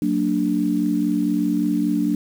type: chord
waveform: sine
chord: Gb augmented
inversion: none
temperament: equal with one note detuned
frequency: 185 / 228.8 / 293.7 Hz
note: Gb3 / Bb3 / D4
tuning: 0 / -32 / 0 cents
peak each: -24 / -23 / -20 dBFS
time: 0.02-2.15 s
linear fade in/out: 2 ms
effects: 7-bit